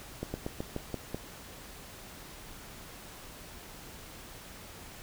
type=slowing click train; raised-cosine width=2 ms; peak=-20 dBFS; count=7; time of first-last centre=0.23-1.145 s; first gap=110 ms; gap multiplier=1.13; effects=pink hiss -48 dBFS RMS until 5.02 s